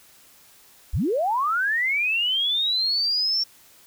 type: linear sweep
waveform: sine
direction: up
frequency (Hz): 33.27 to 5500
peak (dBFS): -20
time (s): 0.93-3.44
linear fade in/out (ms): 10
effects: white hiss -53 dBFS RMS until 3.86 s